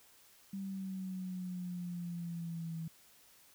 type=exponential sweep; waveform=sine; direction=down; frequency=196 to 162.2 Hz; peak=-38 dBFS; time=0.53-2.88 s; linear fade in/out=5 ms; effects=white hiss -63 dBFS RMS until 3.54 s